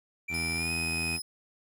triangle tone with pitch glide, 2349 to 2503 Hz, D7 to D#7, 0 to +10 cents, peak -30 dBFS, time 0.28-1.17 s, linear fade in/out 10 ms, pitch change +110 cents, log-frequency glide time 0.56-0.71 s
15% pulse tone with vibrato, 82.41 Hz, E2, in tune, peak -28 dBFS, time 0.29-1.2 s, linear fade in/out 50 ms, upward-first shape sine, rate 19 Hz, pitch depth 45 cents each way
20% pulse tone, 5100 Hz, D#8, 42 cents sharp, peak -29 dBFS, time 0.34-1.22 s, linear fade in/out 5 ms
effects none

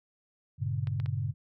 sine chord, G diminished, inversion none, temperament just, 98 / 117.6 / 141.12 Hz, G2 / Bb2 / Db3, 0 / +16 / +31 cents, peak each -33 dBFS, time 0.58-1.34 s, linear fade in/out 50 ms
clicks, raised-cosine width 0.3 ms, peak -29 dBFS, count 3, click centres 0.872 / 1 / 1.06 s
effects none

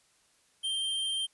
square tone, 3157 Hz, G7, 12 cents sharp, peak -30 dBFS, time 0.63-1.27 s, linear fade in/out 20 ms, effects white hiss -67 dBFS RMS until 1.33 s + resampled to 24000 Hz

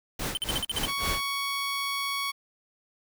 pink noise with tremolo, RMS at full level -30 dBFS, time 0.19-1.21 s, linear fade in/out 5 ms, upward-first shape sine, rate 3.6 Hz, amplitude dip 100%
square tone bursts, 3078 Hz, G7, 32 cents flat, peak -27 dBFS, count 8, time 0.35-0.854 s, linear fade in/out 0 ms, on 21 ms, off 48 ms
15% pulse tone, 1116 Hz, C#6, 11 cents sharp, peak -22 dBFS, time 0.87-2.32 s, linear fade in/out 20 ms
effects none

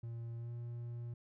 triangle tone with pitch glide, 116.54 to 118.85 Hz, A#2 to A#2, 0 to +34 cents, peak -39 dBFS, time 0.03-1.14 s, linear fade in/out 5 ms, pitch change +34 cents, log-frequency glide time 0.37-0.51 s, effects none

